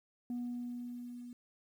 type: tone with level ramp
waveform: sine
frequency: 243 Hz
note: B3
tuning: 28 cents flat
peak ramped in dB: -33 to -45 dBFS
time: 0.3-1.33 s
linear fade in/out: 2 ms
effects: tanh soft clip ceiling -34 dBFS + 11-bit